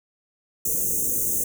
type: band-stop noise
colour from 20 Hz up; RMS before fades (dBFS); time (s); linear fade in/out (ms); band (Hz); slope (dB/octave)
white; -24; 0.65-1.44; 5; 540 to 6100; 96
effects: none